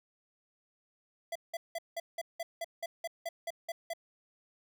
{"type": "tone bursts", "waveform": "square", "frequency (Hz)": 670, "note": "E5", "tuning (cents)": 28, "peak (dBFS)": -35, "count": 13, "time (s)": [1.32, 3.935], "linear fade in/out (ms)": 5, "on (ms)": 35, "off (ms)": 180, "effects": []}